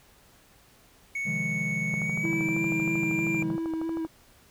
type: tone with pitch glide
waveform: triangle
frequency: 2217 to 2376 Hz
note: C#7 to D7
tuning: 0 to +20 cents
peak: -27 dBFS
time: 1.15-3.43 s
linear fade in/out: 5 ms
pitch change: +120 cents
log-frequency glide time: 1.97-2.69 s
type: chord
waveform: triangle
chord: F minor seventh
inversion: second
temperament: equal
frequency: 130.81 / 155.56 / 174.61 / 207.7 Hz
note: C3 / Eb3 / F3 / Ab3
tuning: 0 / 0 / 0 / 0 cents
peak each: -37 / -32 / -33 / -33 dBFS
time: 1.25-3.57 s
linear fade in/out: 20 ms
type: click train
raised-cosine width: 1 ms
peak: -25 dBFS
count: 28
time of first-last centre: 1.94-4.049 s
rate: 12.8 Hz
type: tone with vibrato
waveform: triangle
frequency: 325.2 Hz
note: E4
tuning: 23 cents flat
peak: -26 dBFS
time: 2.23-4.07 s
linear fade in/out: 20 ms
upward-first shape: square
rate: 3.1 Hz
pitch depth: 14 cents each way
effects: pink hiss -58 dBFS RMS until 4.5 s